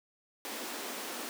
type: high-pass noise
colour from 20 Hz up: pink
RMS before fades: -40 dBFS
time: 0.45-1.29 s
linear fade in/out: 0 ms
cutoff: 230 Hz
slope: 48 dB/octave
effects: none